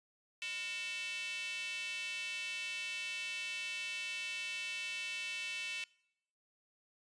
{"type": "tone with high-pass filter", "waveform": "square", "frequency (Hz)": 203.4, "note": "G#3", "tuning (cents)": -36, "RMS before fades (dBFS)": -41, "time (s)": [0.42, 5.84], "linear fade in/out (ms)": 0, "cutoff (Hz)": 2600, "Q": 5, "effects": ["noise-tail reverb RT60 0.7 s tail -23 dB re dry", "resampled to 22050 Hz"]}